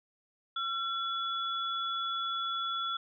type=tone pair together; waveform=sine; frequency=1355 / 3414 Hz; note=E6 / G#7; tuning=+47 / +47 cents; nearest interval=octave + major third; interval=1600 cents; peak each=-33 / -35 dBFS; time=0.56-2.97 s; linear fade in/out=5 ms; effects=none